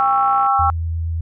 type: chord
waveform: sine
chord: C# diminished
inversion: second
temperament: just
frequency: 798.3 / 1108.7 / 1330.5 Hz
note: G5 / C#6 / E6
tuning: +31 / 0 / +16 cents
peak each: -16 / -20 / -17 dBFS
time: 0-0.7 s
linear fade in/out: 0 ms
type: click train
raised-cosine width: 0.5 ms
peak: -20 dBFS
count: 28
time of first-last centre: 0.01-0.463 s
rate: 59.6 Hz
type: tone with vibrato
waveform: sine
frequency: 82.41 Hz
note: E2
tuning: in tune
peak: -19 dBFS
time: 0.59-1.21 s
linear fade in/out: 5 ms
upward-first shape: sine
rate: 8.6 Hz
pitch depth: 10 cents each way
effects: none